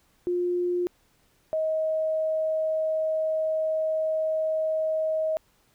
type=tone pair in turn; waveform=sine; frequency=354.5 / 631.6 Hz; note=F4 / D#5; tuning=+26 / +26 cents; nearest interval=minor seventh; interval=1000 cents; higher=second; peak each=-23 dBFS; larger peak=neither; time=0.27-0.87 / 1.53-5.37 s; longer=second; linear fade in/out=0 ms; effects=pink hiss -65 dBFS RMS until 5.74 s